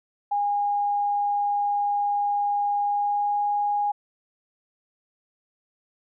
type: tone with pitch glide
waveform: sine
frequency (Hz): 817 to 822.2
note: G#5 to G#5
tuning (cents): -29 to -18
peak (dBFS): -21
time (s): 0.31-3.92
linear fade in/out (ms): 10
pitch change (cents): +11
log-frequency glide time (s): 2.81-3.4
effects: none